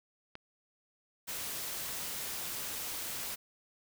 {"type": "click", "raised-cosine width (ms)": 0.3, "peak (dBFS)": -28, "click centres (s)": 0.354}
{"type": "noise", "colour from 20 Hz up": "white", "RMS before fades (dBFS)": -39, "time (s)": [1.27, 3.36], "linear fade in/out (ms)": 20}
{"effects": []}